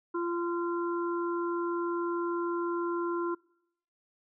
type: harmonic tone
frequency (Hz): 344.2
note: F4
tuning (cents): -25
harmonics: 1 / 3 / 4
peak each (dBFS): -30 / -36 / -39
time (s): 0.14-3.35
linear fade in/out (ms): 10
effects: noise-tail reverb RT60 0.8 s tail -25 dB re dry